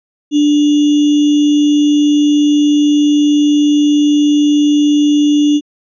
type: tone with sample-and-hold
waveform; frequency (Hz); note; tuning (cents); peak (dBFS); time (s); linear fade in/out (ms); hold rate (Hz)
sine; 294.4; D4; +4; -7; 0.31-5.61; 50; 3150
effects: resampled to 16000 Hz